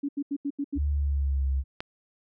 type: tone bursts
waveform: sine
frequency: 283.3 Hz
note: C#4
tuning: 38 cents sharp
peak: -26 dBFS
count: 6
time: 0.03-0.783 s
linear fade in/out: 10 ms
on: 58 ms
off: 81 ms
type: tone with pitch glide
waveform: sine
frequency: 72.5 to 67.26 Hz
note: D2 to C2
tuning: -22 to +48 cents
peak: -23 dBFS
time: 0.75-1.64 s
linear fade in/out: 50 ms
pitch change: -130 cents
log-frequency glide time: 0.89-1.49 s
type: click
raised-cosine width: 0.3 ms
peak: -17 dBFS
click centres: 1.805 s
effects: none